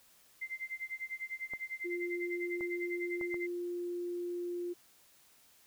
sine tone with tremolo, 2082 Hz, C7, 9 cents flat, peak -35 dBFS, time 0.41-3.47 s, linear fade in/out 10 ms, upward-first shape sine, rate 10 Hz, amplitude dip 95%
clicks, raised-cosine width 1 ms, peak -33 dBFS, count 4, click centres 1.536 / 2.609 / 3.212 / 3.343 s
sine tone, 350.8 Hz, F4, 8 cents sharp, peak -35 dBFS, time 1.84-4.74 s, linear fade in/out 20 ms
effects white hiss -64 dBFS RMS until 5.66 s

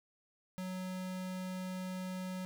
square tone, 185 Hz, F#3, in tune, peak -39 dBFS, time 0.58-2.45 s, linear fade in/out 0 ms, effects none

